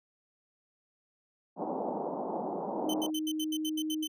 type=band-pass noise; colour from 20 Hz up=white; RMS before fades=-35 dBFS; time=1.56-3.11 s; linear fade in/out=50 ms; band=180 to 890 Hz; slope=48 dB/octave
type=tone; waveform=sine; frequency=311.1 Hz; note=D#4; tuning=in tune; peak=-31 dBFS; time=2.82-4.08 s; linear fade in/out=50 ms
type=tone bursts; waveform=sawtooth; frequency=3065 Hz; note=G7; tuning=40 cents flat; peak=-31 dBFS; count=10; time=2.89-4.074 s; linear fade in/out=5 ms; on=50 ms; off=76 ms
effects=none